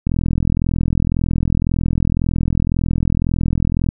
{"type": "click train", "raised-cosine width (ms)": 5, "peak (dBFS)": -5, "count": 161, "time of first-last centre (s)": [0.07, 3.889], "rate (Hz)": 41.9, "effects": []}